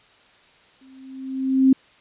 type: tone with exponential growth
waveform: sine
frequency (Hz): 264.5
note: C4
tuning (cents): +19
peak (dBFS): -9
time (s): 0.81-1.73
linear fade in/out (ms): 5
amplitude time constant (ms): 200
effects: white hiss -54 dBFS RMS until 2 s + resampled to 8000 Hz